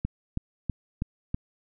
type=click train; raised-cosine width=5 ms; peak=-15 dBFS; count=5; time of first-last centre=0.05-1.344 s; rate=3.09 Hz; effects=none